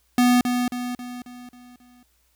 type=tone with echo; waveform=square; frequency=246.3 Hz; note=B3; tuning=5 cents flat; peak=-15 dBFS; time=0.18-0.41 s; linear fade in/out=2 ms; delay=270 ms; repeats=6; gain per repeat=-6 dB; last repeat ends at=2.03 s; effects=added 60 Hz sine -66 dBFS peak until 2.35 s + white hiss -66 dBFS RMS until 2.35 s